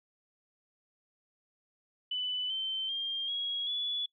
sine tone with pitch steps, 2994 / 3096 / 3201 / 3311 / 3423 Hz, F#7 / G7 / G7 / G#7 / A7, +20 / -22 / +36 / -6 / -48 cents, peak -31 dBFS, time 2.11-4.06 s, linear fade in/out 5 ms, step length 390 ms, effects noise-tail reverb RT60 0.1 s tail -23 dB re dry

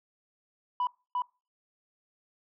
sine tone with echo, 987.8 Hz, B5, in tune, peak -24 dBFS, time 0.8-0.87 s, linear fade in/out 2 ms, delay 350 ms, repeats 1, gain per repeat -2 dB, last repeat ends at 1.22 s, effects noise-tail reverb RT60 0.3 s tail -23 dB re dry + tanh soft clip ceiling -24 dBFS

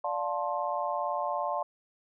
sine chord, D minor seventh, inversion none, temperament just, 587.3 / 704.8 / 881 / 1057.2 Hz, D5 / F5 / A5 / C6, 0 / +16 / +2 / +18 cents, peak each -34 dBFS, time 0.04-1.63 s, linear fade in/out 5 ms, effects none

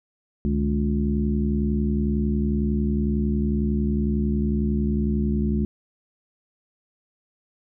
harmonic tone with a mistuned harmonic, 71 Hz, C#2, 42 cents sharp, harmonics 1 / 2 / 3 / 4 / 5, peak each -24 / -29 / -23 / -33 / -32 dBFS, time 0.45-5.65 s, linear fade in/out 0 ms, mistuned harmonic 2, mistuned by +130 cents, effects none

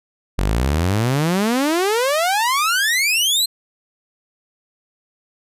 sawtooth exponential sweep, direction up, 44.48 to 4186 Hz, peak -12 dBFS, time 0.38-3.46 s, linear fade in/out 10 ms, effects resampled to 32000 Hz

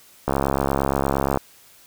click train, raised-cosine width 1 ms, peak -6 dBFS, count 76, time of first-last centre 0.28-1.373 s, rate 68.6 Hz, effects white hiss -51 dBFS RMS until 1.86 s

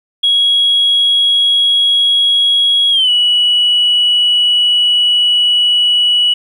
sine tone with pitch glide, 3317 to 2938 Hz, G#7 to F#7, -3 to -13 cents, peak -7 dBFS, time 0.23-6.34 s, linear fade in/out 10 ms, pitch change -210 cents, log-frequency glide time 2.91-3.1 s, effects tanh soft clip ceiling -4 dBFS + 8-bit

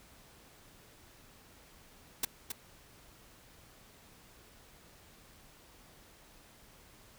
white noise with echo, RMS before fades -30 dBFS, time 2.23-2.25 s, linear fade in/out 5 ms, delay 270 ms, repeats 1, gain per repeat -7 dB, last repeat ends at 2.52 s, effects pink hiss -59 dBFS RMS until 7.18 s

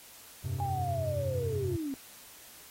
triangle chord, F suspended second, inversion none, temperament equal, 87.31 / 98 / 130.81 Hz, F2 / G2 / C3, 0 / 0 / 0 cents, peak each -37 / -33 / -33 dBFS, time 0.44-1.77 s, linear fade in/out 10 ms
sine linear sweep, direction down, 820 to 261.5 Hz, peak -32 dBFS, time 0.6-1.94 s, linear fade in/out 0 ms
effects white hiss -52 dBFS RMS until 2.7 s + AAC 48 kbps

